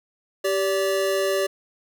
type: tone pair together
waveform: square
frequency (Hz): 390 / 575.5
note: G4 / D5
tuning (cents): -9 / -35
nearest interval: perfect fifth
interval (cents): 674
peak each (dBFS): -24 / -24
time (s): 0.44-1.47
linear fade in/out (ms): 10
effects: none